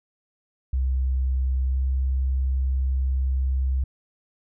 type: tone with pitch glide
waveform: sine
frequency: 65 to 65.68 Hz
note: C2 to C2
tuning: -11 to +7 cents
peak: -20 dBFS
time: 0.73-3.84 s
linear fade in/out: 5 ms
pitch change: +18 cents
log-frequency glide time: 1.7-1.76 s
effects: none